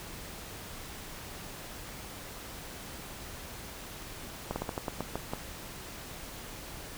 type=slowing click train; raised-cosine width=1 ms; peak=-18 dBFS; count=9; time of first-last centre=4.51-5.335 s; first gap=50 ms; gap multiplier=1.2; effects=pink hiss -44 dBFS RMS until 6.97 s